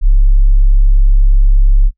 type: tone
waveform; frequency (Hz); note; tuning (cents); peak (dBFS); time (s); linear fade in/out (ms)
sine; 34.21; C#1; -22; -3; 0.01-1.91; 50
effects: noise-tail reverb RT60 0.1 s tail -19 dB re dry + tanh soft clip ceiling 0 dBFS